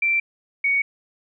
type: tone pair in turn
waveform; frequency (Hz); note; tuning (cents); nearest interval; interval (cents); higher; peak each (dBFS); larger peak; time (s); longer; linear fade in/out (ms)
sine; 2348 / 2235; D7 / C#7; -1 / +14; minor second; 85; first; -17; neither; 0.02-0.2 / 0.64-0.82; neither; 5
effects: none